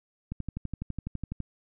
click train, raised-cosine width 5 ms, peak -21 dBFS, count 14, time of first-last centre 0.32-1.403 s, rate 12 Hz, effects none

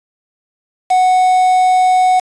triangle tone with quantisation, 739 Hz, F#5, 2 cents flat, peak -6 dBFS, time 0.9-2.2 s, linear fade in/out 10 ms, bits 4, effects resampled to 22050 Hz

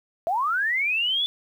sine linear sweep, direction up, 635 to 3499 Hz, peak -21 dBFS, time 0.27-1.26 s, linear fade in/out 0 ms, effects 9-bit

